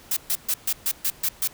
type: noise bursts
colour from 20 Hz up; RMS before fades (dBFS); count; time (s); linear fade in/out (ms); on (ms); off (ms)
blue; -23; 8; 0.11-1.476; 5; 57; 130
effects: pink hiss -49 dBFS RMS until 1.53 s